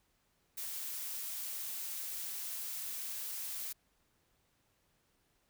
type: noise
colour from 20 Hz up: blue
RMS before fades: -41 dBFS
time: 0.57-3.73 s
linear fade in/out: 10 ms
effects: pink hiss -75 dBFS RMS until 5.49 s